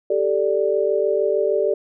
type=chord; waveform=sine; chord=G suspended second; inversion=none; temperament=equal with one note detuned; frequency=392 / 438.5 / 587.3 Hz; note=G4 / A4 / D5; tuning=0 / -6 / 0 cents; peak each=-21 dBFS; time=0.1-1.74 s; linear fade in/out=5 ms; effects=none